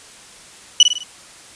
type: tone with echo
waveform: 35% pulse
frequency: 2960 Hz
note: F#7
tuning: in tune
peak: -3 dBFS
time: 0.8-0.83 s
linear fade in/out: 2 ms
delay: 51 ms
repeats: 4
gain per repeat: -6 dB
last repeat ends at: 1.034 s
effects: white hiss -42 dBFS RMS until 1.55 s + resampled to 22050 Hz